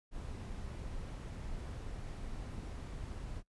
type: noise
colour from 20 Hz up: brown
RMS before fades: -43 dBFS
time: 0.11-3.43 s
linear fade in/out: 50 ms
effects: noise-tail reverb RT60 0.1 s tail -19 dB re dry + resampled to 24000 Hz